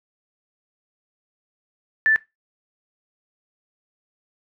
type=tone; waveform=sine; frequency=1760 Hz; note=A6; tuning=in tune; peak=-14 dBFS; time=2.06-2.16 s; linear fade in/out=0 ms; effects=noise-tail reverb RT60 0.2 s tail -19 dB re dry